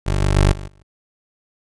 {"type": "tone with level steps", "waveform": "20% pulse", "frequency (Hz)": 49, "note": "G1", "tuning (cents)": 0, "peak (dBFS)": [-12, -10, -6, -24, -44], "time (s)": [0.06, 0.83], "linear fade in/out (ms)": 10, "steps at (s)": [0.21, 0.36, 0.52, 0.67], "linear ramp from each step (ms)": 10, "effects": ["resampled to 24000 Hz"]}